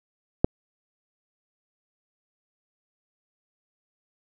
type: click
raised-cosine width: 2 ms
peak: -3 dBFS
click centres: 0.445 s
effects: none